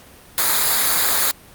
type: noise with comb filter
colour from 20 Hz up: white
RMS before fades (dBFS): -17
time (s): 0.38-1.31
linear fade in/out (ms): 0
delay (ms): 0.35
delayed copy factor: -0.6
effects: pink hiss -45 dBFS RMS until 1.54 s + Opus 48 kbps